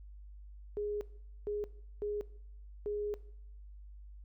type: tone bursts at uneven times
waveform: sine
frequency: 415.3 Hz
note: G#4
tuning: in tune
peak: -33 dBFS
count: 4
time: 0.77-1.01 / 1.47-1.64 / 2.02-2.21 / 2.86-3.14 s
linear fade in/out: 0 ms
effects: noise-tail reverb RT60 0.7 s tail -19 dB re dry + added 50 Hz sine -48 dBFS peak until 4.24 s